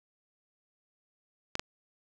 clicks, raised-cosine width 0.2 ms, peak -14 dBFS, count 2, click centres 1.554 / 1.595 s, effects none

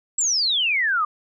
sine exponential sweep, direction down, 7790 to 1174.7 Hz, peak -18 dBFS, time 0.18-1.05 s, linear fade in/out 5 ms, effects none

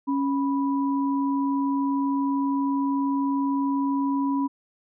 sine tone pair together, 276.2 / 984.3 Hz, C#4 / B5, -6 / -6 cents, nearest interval octave + minor seventh, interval 2200 cents, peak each -22 / -29 dBFS, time 0.07-4.48 s, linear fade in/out 20 ms, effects none

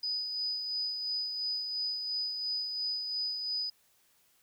sine tone with tremolo, 4978 Hz, D#8, in tune, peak -30 dBFS, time 0.03-3.7 s, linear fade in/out 5 ms, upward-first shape sine, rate 2.9 Hz, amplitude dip 40%, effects white hiss -68 dBFS RMS until 4.42 s

